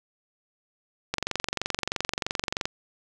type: click train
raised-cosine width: 0.2 ms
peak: -9 dBFS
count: 36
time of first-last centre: 1.14-2.655 s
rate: 23.1 Hz
effects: none